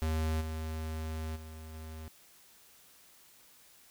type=tone with level steps; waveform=square; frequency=79.2 Hz; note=D#2; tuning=31 cents sharp; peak=-30 / -36 / -45 / -43 dBFS; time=0.02-2.08 s; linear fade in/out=0 ms; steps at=0.4 / 1.35 / 1.73 s; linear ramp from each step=20 ms; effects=white hiss -60 dBFS RMS until 3.9 s